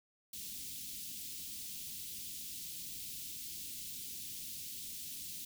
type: band-stop noise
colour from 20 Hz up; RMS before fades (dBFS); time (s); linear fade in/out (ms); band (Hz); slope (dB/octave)
white; -45; 0.33-5.45; 5; 290 to 2900; 24
effects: none